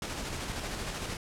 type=noise with tremolo; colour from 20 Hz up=pink; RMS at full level=-35 dBFS; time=0.02-1.17 s; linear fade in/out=2 ms; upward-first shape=square; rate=13 Hz; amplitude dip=30%; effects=low-pass 9000 Hz 12 dB/octave